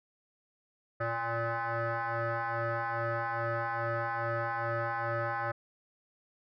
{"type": "tone with frequency modulation", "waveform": "sine", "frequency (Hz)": 349.2, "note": "F4", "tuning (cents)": 0, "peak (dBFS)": -29, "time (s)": [1, 5.52], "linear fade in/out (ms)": 10, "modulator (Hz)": 232, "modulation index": 5.8, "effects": ["tanh soft clip ceiling -26 dBFS"]}